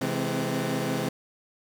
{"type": "tone cluster", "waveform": "20% pulse", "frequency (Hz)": [132.5, 165.2, 211.9, 259.4], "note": ["C3", "E3", "G#3", "C4"], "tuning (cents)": [22, 4, 35, -15], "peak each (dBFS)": -27, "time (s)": [0.01, 1.09], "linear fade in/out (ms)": 5, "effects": []}